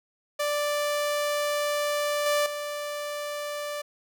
sawtooth tone with level steps, 587.3 Hz, D5, in tune, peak -21 / -18 / -27 dBFS, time 0.39-3.82 s, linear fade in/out 10 ms, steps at 2.26 / 2.46 s, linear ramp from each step 2 ms, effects none

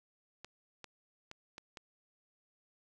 clicks, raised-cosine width 0.2 ms, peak -29 dBFS, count 5, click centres 0.446 / 0.843 / 1.314 / 1.581 / 1.772 s, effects none

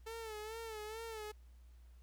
sawtooth tone with vibrato, 440 Hz, A4, in tune, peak -40 dBFS, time 0.06-1.32 s, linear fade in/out 10 ms, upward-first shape sine, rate 2.3 Hz, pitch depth 72 cents each way, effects added 60 Hz sine -56 dBFS peak until 2.02 s + pink hiss -75 dBFS RMS until 2.02 s

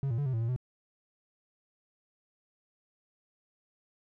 triangle tone with pitch steps, 137.4 / 115 / 143.9 / 130.5 / 112.8 / 115.4 / 126.3 Hz, C#3 / A#2 / D3 / C3 / A2 / A#2 / B2, -15 / -23 / -35 / -4 / +44 / -17 / +39 cents, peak -26 dBFS, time 0.03-0.562 s, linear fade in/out 0 ms, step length 76 ms, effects none

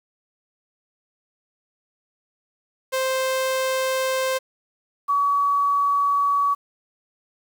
sawtooth / sine tone pair in turn, 523.3 / 1134.1 Hz, C5 / C#6, 0 / +39 cents, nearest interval octave + minor second, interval 1339 cents, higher second, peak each -17 dBFS, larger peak neither, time 2.92-4.39 / 5.08-6.55 s, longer neither, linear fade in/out 20 ms, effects 8-bit

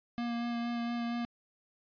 square tone with vibrato, 236.3 Hz, A#3, 24 cents sharp, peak -33 dBFS, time 0.18-1.25 s, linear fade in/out 0 ms, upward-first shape sine, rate 4.3 Hz, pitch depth 13 cents each way, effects resampled to 11025 Hz

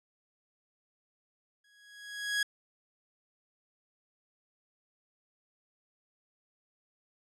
sawtooth tone with exponential growth, 1661.2 Hz, G#6, in tune, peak -22 dBFS, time 1.64-2.43 s, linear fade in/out 5 ms, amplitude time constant 170 ms, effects low-pass 9000 Hz 12 dB/octave

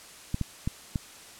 clicks, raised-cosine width 5 ms, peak -15 dBFS, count 4, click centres 0.344 / 0.413 / 0.675 / 0.958 s, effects white hiss -48 dBFS RMS until 1.39 s + low-pass 10000 Hz 12 dB/octave

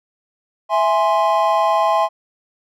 triangle chord, E augmented, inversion none, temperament equal, 659.3 / 830.6 / 1046.5 Hz, E5 / G#5 / B#5, 0 / 0 / 0 cents, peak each -16 dBFS, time 0.69-2.09 s, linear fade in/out 50 ms, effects none

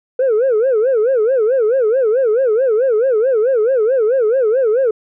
sine tone with vibrato, 478.5 Hz, A#4, 45 cents sharp, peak -9 dBFS, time 0.19-4.91 s, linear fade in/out 5 ms, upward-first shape sine, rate 4.6 Hz, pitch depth 220 cents each way, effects tanh soft clip ceiling -9 dBFS

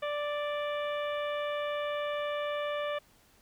harmonic tone, 587.3 Hz, D5, in tune, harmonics 1 / 2 / 3 / 4 / 5 / 6, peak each -32 / -38 / -42 / -44 / -46 / -48 dBFS, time 0.02-2.99 s, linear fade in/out 10 ms, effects pink hiss -63 dBFS RMS until 3.41 s

